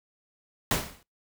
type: noise with exponential decay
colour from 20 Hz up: pink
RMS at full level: -22 dBFS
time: 0.71-1.03 s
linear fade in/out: 2 ms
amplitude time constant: 68 ms
effects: noise-tail reverb RT60 0.2 s tail -23 dB re dry